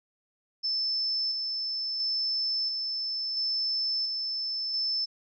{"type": "tone with tremolo", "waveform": "sine", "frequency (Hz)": 5274, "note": "E8", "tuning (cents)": 0, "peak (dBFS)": -26, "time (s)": [0.63, 5.06], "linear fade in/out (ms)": 20, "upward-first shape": "square", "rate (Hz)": 0.73, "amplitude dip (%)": 30, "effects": []}